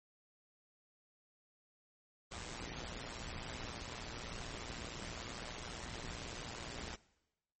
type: noise with amplitude modulation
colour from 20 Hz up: pink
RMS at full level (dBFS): -42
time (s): 2.31-6.96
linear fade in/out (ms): 10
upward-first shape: sine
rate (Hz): 118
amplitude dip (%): 75
effects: noise-tail reverb RT60 1.0 s tail -21 dB re dry + MP3 32 kbps